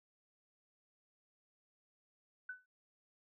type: tone with exponential decay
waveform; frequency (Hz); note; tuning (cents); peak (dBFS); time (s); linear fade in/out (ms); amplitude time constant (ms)
sine; 1500; F#6; +23; -39; 2.49-2.66; 5; 35
effects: none